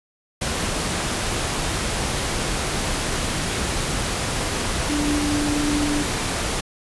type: tone in noise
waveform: sine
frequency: 293.7 Hz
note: D4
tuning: in tune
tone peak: -21 dBFS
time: 4.89-6.03 s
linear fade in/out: 10 ms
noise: pink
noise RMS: -24 dBFS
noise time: 0.41-6.61 s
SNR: 0 dB
effects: resampled to 24000 Hz